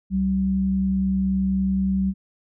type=tone pair together; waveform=sine; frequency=67.6 / 191.38 Hz; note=C#2 / G3; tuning=-43 / -41 cents; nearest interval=octave + tritone; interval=1802 cents; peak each=-29 / -19 dBFS; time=0.1-2.14 s; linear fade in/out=50 ms; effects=none